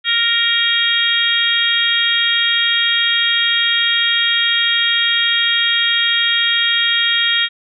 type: harmonic tone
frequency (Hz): 466.2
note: A#4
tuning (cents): 0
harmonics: 3 / 4 / 5 / 6 / 7 / 8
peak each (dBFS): -23 / -19 / -23 / -26 / -16 / -20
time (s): 0.04-7.49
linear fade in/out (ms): 50
effects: none